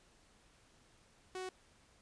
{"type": "tone", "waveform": "sawtooth", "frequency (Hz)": 371.6, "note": "F#4", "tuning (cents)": 7, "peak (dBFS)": -37, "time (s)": [1.35, 1.49], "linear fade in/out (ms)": 2, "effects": ["pink hiss -67 dBFS RMS until 2.01 s", "resampled to 22050 Hz"]}